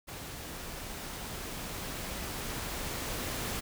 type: noise with level ramp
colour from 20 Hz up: pink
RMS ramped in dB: -43 to -35 dBFS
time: 0.07-3.61 s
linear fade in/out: 20 ms
effects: none